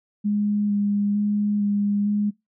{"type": "tone with vibrato", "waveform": "sine", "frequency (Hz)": 205.4, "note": "G#3", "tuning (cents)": -19, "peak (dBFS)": -19, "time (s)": [0.24, 2.31], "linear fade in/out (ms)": 20, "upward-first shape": "square", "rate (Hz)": 1.1, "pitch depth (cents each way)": 13, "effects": ["noise-tail reverb RT60 0.2 s tail -24 dB re dry"]}